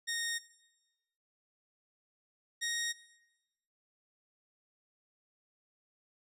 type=tone pair in turn; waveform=15% pulse; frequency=1855 / 1870.1 Hz; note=A#6 / A#6; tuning=-9 / +5 cents; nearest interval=unison; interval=14 cents; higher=second; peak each=-27 dBFS; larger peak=neither; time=0.07-0.39 / 2.61-2.93 s; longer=neither; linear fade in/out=20 ms; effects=noise-tail reverb RT60 1.0 s tail -18 dB re dry + resampled to 32000 Hz